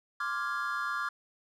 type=chord; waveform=triangle; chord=D half-diminished seventh; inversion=third; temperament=equal; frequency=1046.5 / 1174.7 / 1396.9 / 1661.2 Hz; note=C6 / D6 / F6 / Ab6; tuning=0 / 0 / 0 / 0 cents; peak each=-39 / -33 / -33 / -36 dBFS; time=0.2-1.09 s; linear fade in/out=5 ms; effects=none